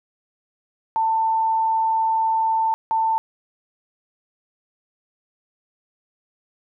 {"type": "tone pair in turn", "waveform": "sine", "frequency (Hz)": [892, 892], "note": ["A5", "A5"], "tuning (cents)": [23, 23], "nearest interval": "unison", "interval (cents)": 0, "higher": "neither", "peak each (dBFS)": -17, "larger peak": "neither", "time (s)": [[0.96, 2.74], [2.91, 3.18]], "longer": "first", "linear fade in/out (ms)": 0, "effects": []}